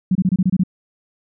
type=tone bursts; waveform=sine; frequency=185 Hz; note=F#3; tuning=in tune; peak=-12 dBFS; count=8; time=0.11-0.636 s; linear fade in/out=5 ms; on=43 ms; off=26 ms; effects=none